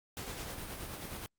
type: noise with tremolo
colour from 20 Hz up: pink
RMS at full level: -41 dBFS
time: 0.17-1.26 s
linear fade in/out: 0 ms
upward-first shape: sine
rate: 9.5 Hz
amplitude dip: 35%
effects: Opus 48 kbps